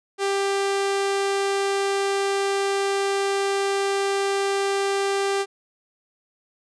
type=tone; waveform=sawtooth; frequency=395 Hz; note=G4; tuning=13 cents sharp; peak=-17 dBFS; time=0.18-5.46 s; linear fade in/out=50 ms; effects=resampled to 22050 Hz